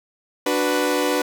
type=chord; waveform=sawtooth; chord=B minor; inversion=first; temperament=equal; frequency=293.7 / 370 / 493.9 Hz; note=D4 / F#4 / B4; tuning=0 / 0 / 0 cents; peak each=-19 / -21 / -18 dBFS; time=0.46-1.22 s; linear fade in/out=5 ms; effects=none